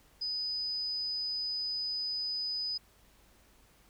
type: tone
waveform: sine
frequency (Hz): 4990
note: D#8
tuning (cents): +4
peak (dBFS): -32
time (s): 0.21-2.78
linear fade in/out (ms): 10
effects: added 50 Hz sine -66 dBFS peak until 3.89 s + pink hiss -64 dBFS RMS until 3.89 s